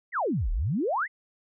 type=exponential two-way sweep; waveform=sine; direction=down then up; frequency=2161 to 34.65 to 2161 Hz; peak=-24 dBFS; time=0.12-1.08 s; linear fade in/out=50 ms; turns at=0.51 s; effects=none